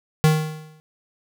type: tone with exponential decay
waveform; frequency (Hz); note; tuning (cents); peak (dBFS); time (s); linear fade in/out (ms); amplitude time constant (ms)
square; 155.56; D#3; 0; -11; 0.24-0.8; 0; 120
effects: none